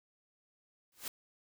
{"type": "noise with exponential growth", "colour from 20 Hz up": "white", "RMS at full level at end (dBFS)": -36, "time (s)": [0.92, 1.08], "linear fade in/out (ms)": 2, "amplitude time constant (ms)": 33, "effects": []}